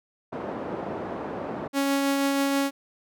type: band-pass noise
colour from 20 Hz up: pink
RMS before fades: -33 dBFS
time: 0.32-1.68 s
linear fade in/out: 10 ms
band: 250 to 810 Hz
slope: 12 dB/octave
type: tone with tremolo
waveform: sawtooth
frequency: 277.2 Hz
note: C#4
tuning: in tune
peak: -17 dBFS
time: 1.73-2.71 s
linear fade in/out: 50 ms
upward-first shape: triangle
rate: 6.2 Hz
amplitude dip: 25%
effects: none